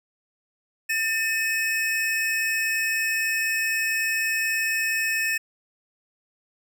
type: tone pair together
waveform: square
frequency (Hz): 1794.4 / 2554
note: A6 / D#7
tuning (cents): +34 / +45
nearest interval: tritone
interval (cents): 611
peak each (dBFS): -26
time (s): 0.89-5.38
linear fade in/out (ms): 10
effects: none